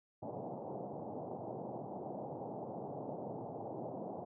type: band-pass noise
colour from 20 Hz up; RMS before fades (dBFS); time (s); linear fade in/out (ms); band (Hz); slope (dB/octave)
white; -44; 0.22-4.25; 10; 110 to 820; 48
effects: none